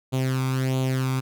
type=tone with flanger; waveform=sawtooth; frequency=130.81 Hz; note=C3; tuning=in tune; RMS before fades=-24 dBFS; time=0.12-1.21 s; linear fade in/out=20 ms; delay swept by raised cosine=0.28 to 0.86 ms; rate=1.5 Hz; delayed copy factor=+0.7; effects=none